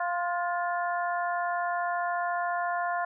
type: harmonic tone with a mistuned harmonic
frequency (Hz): 349.2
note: F4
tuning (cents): 0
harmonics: 2 / 3 / 4 / 5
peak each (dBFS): -29 / -33 / -35 / -37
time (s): 0-3.05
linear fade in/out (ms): 5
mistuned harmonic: 4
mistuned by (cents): +29
effects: none